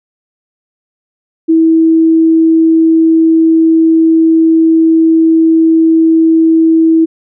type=tone; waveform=sine; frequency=324.4 Hz; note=E4; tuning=28 cents flat; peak=-4 dBFS; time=1.48-7.06 s; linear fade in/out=20 ms; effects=none